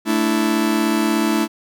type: chord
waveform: 45% pulse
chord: A suspended fourth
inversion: none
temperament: just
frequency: 220 / 293.3 / 330 Hz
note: A3 / D4 / E4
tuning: 0 / -2 / +2 cents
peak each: -20 / -22 / -20 dBFS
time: 0.05-1.48 s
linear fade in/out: 50 ms
effects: none